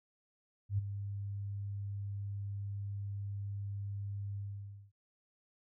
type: tone with ADSR envelope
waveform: sine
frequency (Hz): 100.4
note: G2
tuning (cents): +42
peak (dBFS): -27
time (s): 0.69-4.92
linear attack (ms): 93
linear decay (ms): 16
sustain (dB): -10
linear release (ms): 550
effects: none